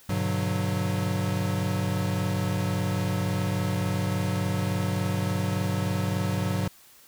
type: chord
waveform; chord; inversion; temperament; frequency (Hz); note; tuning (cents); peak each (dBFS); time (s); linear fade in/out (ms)
square; G major seventh; none; equal with one note detuned; 99.94 / 123.47 / 146.83 / 185; G2 / B2 / D3 / F#3; +34 / 0 / 0 / 0; -29 / -34 / -34 / -30; 0.09-6.68; 5
effects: white hiss -54 dBFS RMS until 7.07 s